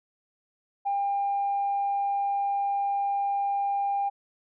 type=tone; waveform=sine; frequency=800 Hz; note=G5; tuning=35 cents sharp; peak=-23 dBFS; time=0.85-4.1 s; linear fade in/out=20 ms; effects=tanh soft clip ceiling -20 dBFS